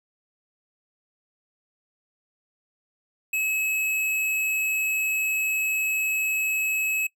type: tone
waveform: square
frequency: 2576 Hz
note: E7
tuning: 41 cents flat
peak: -24 dBFS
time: 3.33-7.07 s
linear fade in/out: 5 ms
effects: noise-tail reverb RT60 0.1 s tail -22 dB re dry